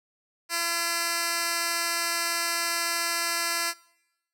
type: tone with band-pass filter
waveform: 10% pulse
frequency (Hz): 339.2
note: E4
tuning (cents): +50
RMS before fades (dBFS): -28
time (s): 0.49-3.74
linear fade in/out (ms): 50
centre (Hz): 7000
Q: 0.53
effects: noise-tail reverb RT60 0.9 s tail -23 dB re dry